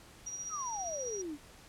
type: tone with tremolo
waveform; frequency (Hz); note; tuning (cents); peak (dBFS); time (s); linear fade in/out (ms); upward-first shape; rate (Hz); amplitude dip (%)
sine; 5750; F8; +50; -36; 0.26-1.22; 10; triangle; 15; 55
type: exponential sweep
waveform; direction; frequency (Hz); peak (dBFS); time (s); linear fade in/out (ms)
sine; down; 1356 to 277; -37; 0.49-1.38; 50
effects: pink hiss -56 dBFS RMS until 1.68 s + low-pass 11000 Hz 12 dB/octave